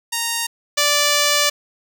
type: tone pair in turn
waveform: 5% pulse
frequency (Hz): 929 / 585.2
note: A#5 / D5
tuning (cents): -6 / -6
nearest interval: minor sixth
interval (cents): 800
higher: first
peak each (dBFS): -8 / -3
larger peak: second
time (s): 0.12-0.47 / 0.77-1.5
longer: second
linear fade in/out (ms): 10
effects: none